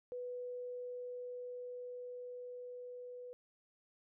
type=tone with level ramp; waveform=sine; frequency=493.9 Hz; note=B4; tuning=in tune; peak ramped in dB=-40 to -46 dBFS; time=0.12-3.33 s; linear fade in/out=0 ms; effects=none